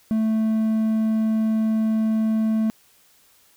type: tone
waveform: triangle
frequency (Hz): 220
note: A3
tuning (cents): 0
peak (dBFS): -16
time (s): 0.11-2.7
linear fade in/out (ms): 0
effects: white hiss -57 dBFS RMS until 3.56 s